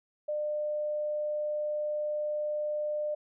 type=tone; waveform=sine; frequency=600 Hz; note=D5; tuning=37 cents sharp; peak=-29 dBFS; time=0.28-3.15 s; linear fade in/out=10 ms; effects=none